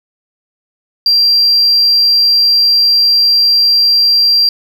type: tone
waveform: sine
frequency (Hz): 4735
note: D8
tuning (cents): +13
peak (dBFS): -5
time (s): 1.06-4.49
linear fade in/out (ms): 2
effects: tanh soft clip ceiling -3 dBFS + 7-bit